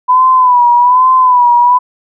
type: tone with vibrato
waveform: sine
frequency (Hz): 995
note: B5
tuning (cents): +13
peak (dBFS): -4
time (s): 0.08-1.79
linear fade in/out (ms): 20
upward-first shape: sine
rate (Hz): 1.2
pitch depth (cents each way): 65
effects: none